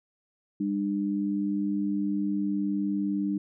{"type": "tone pair together", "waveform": "sine", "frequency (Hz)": [200, 299.7], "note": ["G3", "D4"], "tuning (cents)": [35, 35], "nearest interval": "perfect fifth", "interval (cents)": 700, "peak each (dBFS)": -28, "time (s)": [0.6, 3.38], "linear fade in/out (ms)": 5, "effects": []}